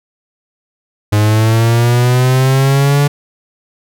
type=linear sweep; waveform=45% pulse; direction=up; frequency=103.83 to 144.7 Hz; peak=-8 dBFS; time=1.12-3.08 s; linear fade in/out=10 ms; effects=none